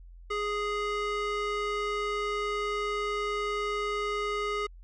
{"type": "tone with band-pass filter", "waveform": "square", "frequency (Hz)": 415.3, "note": "G#4", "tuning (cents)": 0, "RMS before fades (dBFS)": -31, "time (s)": [0.3, 4.67], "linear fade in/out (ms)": 10, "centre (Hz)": 1500, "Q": 0.82, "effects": ["added 43 Hz sine -46 dBFS peak until 4.83 s", "resampled to 22050 Hz"]}